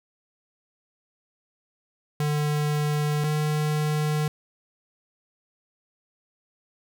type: tone pair in turn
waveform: square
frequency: 149.1 / 151.53 Hz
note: D3 / D#3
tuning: +27 / -45 cents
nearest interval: unison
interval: 28 cents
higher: second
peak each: -23 dBFS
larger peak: neither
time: 2.2-3.24 / 3.24-4.28 s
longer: neither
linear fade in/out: 2 ms
effects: none